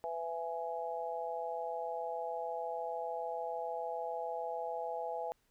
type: harmonic tone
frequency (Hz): 166.7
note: E3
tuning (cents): +20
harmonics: 3 / 4 / 5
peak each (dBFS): -41 / -40 / -40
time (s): 0.04-5.32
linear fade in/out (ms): 0
effects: pink hiss -75 dBFS RMS until 5.5 s